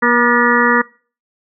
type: harmonic tone with a mistuned harmonic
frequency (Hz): 239.6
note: A#3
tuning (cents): +48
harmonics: 1 / 2 / 4 / 5 / 6 / 7 / 8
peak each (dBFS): -17 / -18 / -18 / -17 / -18 / -18 / -17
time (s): 0.02-0.82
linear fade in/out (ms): 10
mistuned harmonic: 7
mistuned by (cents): +62
effects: noise-tail reverb RT60 0.4 s tail -24 dB re dry